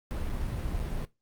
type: noise with dropouts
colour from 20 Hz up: brown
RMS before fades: -32 dBFS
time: 0.11-1.05 s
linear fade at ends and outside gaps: 0 ms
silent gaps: 0.294-0.3 / 0.792-0.8 s
effects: noise-tail reverb RT60 0.2 s tail -18 dB re dry + Opus 48 kbps